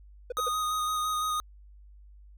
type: tone bursts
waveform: triangle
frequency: 493.9 Hz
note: B4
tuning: in tune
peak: -28 dBFS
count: 3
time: 0.3-0.486 s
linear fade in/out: 5 ms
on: 22 ms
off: 60 ms
type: tone with vibrato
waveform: square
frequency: 1244.5 Hz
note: D#6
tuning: in tune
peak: -28 dBFS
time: 0.37-1.4 s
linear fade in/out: 0 ms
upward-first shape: square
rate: 5.9 Hz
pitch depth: 13 cents each way
effects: added 50 Hz sine -49 dBFS peak until 2.37 s